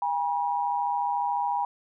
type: tone pair together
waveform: sine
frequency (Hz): 810 / 964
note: G#5 / B5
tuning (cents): -43 / -42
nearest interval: minor third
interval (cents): 301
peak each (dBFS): -27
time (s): 0.02-1.65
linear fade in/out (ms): 2
effects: none